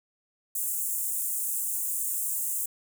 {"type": "high-pass noise", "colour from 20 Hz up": "pink", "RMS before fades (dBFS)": -30, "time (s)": [0.55, 2.66], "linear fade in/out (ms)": 5, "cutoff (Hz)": 7500, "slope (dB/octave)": 48, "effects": []}